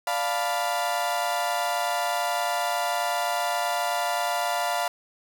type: chord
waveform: 35% pulse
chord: B half-diminished seventh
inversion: first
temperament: equal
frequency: 587.3 / 698.5 / 880 / 987.8 Hz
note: D5 / F5 / A5 / B5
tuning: 0 / 0 / 0 / 0 cents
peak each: -31 / -25 / -31 / -29 dBFS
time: 0.07-4.88 s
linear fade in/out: 2 ms
effects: none